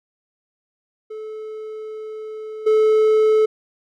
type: tone with level steps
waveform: triangle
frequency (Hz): 433.7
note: A4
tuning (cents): -25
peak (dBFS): -27 / -10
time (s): 1.1-3.46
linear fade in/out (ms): 10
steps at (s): 2.66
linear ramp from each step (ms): 10
effects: none